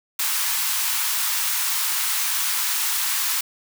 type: high-pass noise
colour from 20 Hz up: white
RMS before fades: -23 dBFS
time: 0.19-3.41 s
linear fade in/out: 5 ms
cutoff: 860 Hz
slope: 48 dB/octave
effects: none